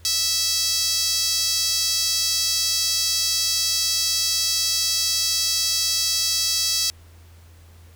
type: tone with high-pass filter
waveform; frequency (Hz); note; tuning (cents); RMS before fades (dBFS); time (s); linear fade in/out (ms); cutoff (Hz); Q
sawtooth; 656; E5; -9; -22; 0.05-6.9; 0; 4900; 3.1
effects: added 84 Hz sine -45 dBFS peak until 7.95 s + pink hiss -55 dBFS RMS until 7.95 s